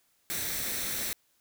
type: noise with comb filter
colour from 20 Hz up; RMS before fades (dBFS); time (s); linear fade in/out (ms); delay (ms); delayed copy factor
white; -33; 0.3-1.13; 0; 0.51; +0.5
effects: white hiss -70 dBFS RMS until 1.4 s